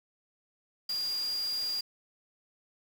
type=tone in noise; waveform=sine; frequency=4812 Hz; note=D8; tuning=41 cents sharp; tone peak=-30 dBFS; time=0.89-1.81 s; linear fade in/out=5 ms; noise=white; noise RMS=-45 dBFS; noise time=0.89-1.81 s; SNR=+12 dB; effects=none